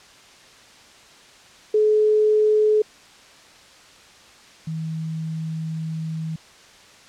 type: tone pair in turn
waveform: sine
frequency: 427.4 / 160.09 Hz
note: G#4 / D#3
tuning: +50 / +50 cents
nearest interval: octave + perfect fourth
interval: 1700 cents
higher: first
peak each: -14 / -25 dBFS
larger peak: first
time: 1.74-2.82 / 4.67-6.36 s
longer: second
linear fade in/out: 5 ms
effects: white hiss -48 dBFS RMS until 7.08 s + low-pass 6000 Hz 12 dB/octave